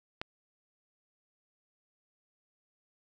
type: click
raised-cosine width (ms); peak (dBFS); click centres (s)
0.3; -19; 0.215
effects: none